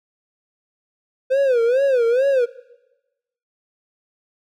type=tone with vibrato; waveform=triangle; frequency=506 Hz; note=B4; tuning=42 cents sharp; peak=-12 dBFS; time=1.3-2.46 s; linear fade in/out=20 ms; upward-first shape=sine; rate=2.3 Hz; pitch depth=170 cents each way; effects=noise-tail reverb RT60 1.0 s tail -19 dB re dry